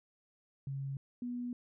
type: tone pair in turn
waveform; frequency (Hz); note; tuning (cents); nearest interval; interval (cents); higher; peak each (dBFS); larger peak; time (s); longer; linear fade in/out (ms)
sine; 137 / 244.1; C#3 / B3; -20 / -20; minor seventh; 1000; second; -36 / -36; neither; 0.67-0.97 / 1.22-1.53; second; 2
effects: none